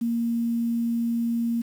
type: tone with quantisation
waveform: sine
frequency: 233.1 Hz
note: A#3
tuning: in tune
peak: -22 dBFS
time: 0.01-1.62 s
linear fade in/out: 10 ms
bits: 8
effects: none